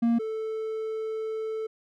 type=tone pair in turn; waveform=triangle; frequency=233.1 / 440 Hz; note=A#3 / A4; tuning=0 / 0 cents; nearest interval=major seventh; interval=1100 cents; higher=second; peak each=-18 / -27 dBFS; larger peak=first; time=0.02-0.19 / 0.19-1.67 s; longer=second; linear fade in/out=10 ms; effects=none